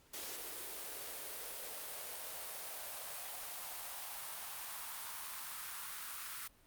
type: noise with high-pass filter sweep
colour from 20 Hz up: white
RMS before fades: -45 dBFS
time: 0.13-6.48 s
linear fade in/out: 10 ms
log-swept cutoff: 350 to 1300 Hz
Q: 2.2
effects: pink hiss -67 dBFS RMS until 6.66 s + Opus 48 kbps